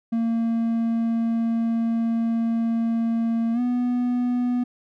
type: tone with pitch glide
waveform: triangle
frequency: 229.2 to 245.7 Hz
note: A#3 to B3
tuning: -29 to -9 cents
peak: -18 dBFS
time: 0.12-4.64 s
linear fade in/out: 10 ms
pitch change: +120 cents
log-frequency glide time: 3.53-3.6 s
effects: none